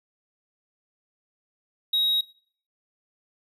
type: tone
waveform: triangle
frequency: 3800 Hz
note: A#7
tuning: 33 cents sharp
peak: -19 dBFS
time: 1.93-2.21 s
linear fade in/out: 5 ms
effects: noise-tail reverb RT60 0.5 s tail -20 dB re dry